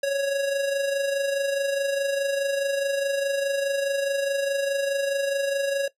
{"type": "tone with amplitude modulation", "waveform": "square", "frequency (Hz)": 555, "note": "C#5", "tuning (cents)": 2, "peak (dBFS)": -21, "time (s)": [0.03, 5.88], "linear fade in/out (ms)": 5, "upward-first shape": "sine", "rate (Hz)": 24.8, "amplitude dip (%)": 45, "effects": ["noise-tail reverb RT60 0.1 s tail -18 dB re dry", "low-pass 12000 Hz 12 dB/octave"]}